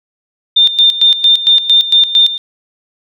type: tone with tremolo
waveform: sine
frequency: 3607 Hz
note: A7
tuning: 42 cents sharp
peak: -4 dBFS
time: 0.56-2.38 s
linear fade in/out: 10 ms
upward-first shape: square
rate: 4.4 Hz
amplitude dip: 75%
effects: none